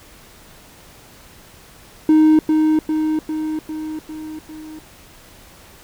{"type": "tone with echo", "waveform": "triangle", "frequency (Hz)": 311.1, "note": "D#4", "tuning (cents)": 0, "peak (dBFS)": -6, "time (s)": [2.09, 2.39], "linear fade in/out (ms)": 2, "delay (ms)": 400, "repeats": 6, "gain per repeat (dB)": -4, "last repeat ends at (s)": 4.79, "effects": ["tanh soft clip ceiling -2 dBFS", "pink hiss -45 dBFS RMS until 5.83 s"]}